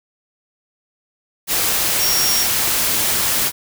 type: tone in noise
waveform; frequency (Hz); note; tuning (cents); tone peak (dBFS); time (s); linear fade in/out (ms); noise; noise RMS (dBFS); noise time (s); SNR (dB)
sine; 5588; F8; 0; -18; 1.98-2.47; 50; white; -18; 1.47-3.52; -3
effects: none